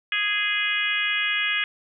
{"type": "harmonic tone", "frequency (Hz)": 415.1, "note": "G#4", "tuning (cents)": -1, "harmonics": [3, 4, 5, 6, 7, 8], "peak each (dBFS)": [-36, -27, -27, -27, -29, -32], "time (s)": [0.12, 1.64], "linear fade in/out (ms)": 2, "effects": []}